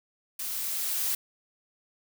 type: noise with level ramp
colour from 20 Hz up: blue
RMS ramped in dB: -34 to -28 dBFS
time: 0.39-1.15 s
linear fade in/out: 5 ms
effects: none